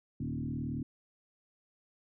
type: tone with frequency modulation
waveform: sine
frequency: 190 Hz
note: F#3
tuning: 46 cents sharp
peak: -33 dBFS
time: 0.2-0.83 s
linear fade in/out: 5 ms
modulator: 38.6 Hz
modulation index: 2.6
effects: none